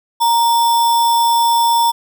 sine tone with sample-and-hold, 932.3 Hz, A#5, in tune, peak -10 dBFS, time 0.2-1.92 s, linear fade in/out 20 ms, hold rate 4410 Hz, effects none

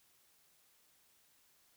silence, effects white hiss -70 dBFS RMS until 1.76 s

